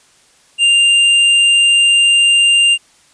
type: tone with hard clipping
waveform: sine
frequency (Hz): 2794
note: F7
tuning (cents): 0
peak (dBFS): -9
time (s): 0.58-2.78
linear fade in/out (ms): 50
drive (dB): 8
effects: white hiss -50 dBFS RMS until 3.13 s + resampled to 22050 Hz